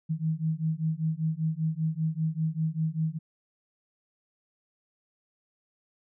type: beating tone pair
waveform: sine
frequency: 156.7 / 161.8 Hz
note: D#3 / E3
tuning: +13 / -32 cents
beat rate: 5.1 Hz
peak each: -29 dBFS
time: 0.09-3.19 s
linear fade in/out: 20 ms
effects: none